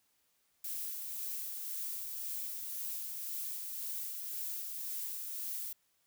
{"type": "noise with tremolo", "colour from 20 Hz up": "violet", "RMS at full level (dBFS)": -39, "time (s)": [0.64, 5.73], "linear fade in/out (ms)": 5, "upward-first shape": "sine", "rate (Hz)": 1.9, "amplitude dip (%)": 30, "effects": ["white hiss -75 dBFS RMS until 6.06 s"]}